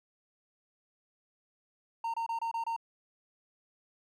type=tone bursts; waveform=triangle; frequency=917 Hz; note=A#5; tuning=29 cents flat; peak=-29 dBFS; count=6; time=2.04-2.764 s; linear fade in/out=5 ms; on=99 ms; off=26 ms; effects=none